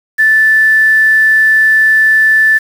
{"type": "tone with quantisation", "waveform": "sine", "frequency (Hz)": 1756, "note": "A6", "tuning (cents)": -4, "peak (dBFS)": -5, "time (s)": [0.18, 2.59], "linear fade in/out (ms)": 20, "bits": 5, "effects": []}